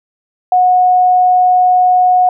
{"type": "tone", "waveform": "sine", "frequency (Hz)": 730, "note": "F#5", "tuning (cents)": -24, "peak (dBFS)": -6, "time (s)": [0.52, 2.29], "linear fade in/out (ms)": 2, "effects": []}